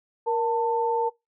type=tone pair together; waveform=sine; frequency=468.7 / 892 Hz; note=A#4 / A5; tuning=+9 / +23 cents; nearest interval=major seventh; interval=1114 cents; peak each=-24 dBFS; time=0.26-1.1 s; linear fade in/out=20 ms; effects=noise-tail reverb RT60 0.2 s tail -22 dB re dry